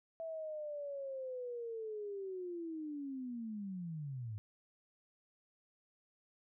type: linear sweep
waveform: sine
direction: down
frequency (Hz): 659.3 to 101.1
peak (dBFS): -40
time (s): 0.2-4.38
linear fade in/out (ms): 0
effects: none